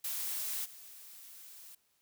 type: noise with level steps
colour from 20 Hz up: blue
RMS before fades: -37 / -52 dBFS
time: 0.04-1.75 s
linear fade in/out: 5 ms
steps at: 0.64 s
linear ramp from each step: 20 ms
effects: white hiss -74 dBFS RMS until 2.01 s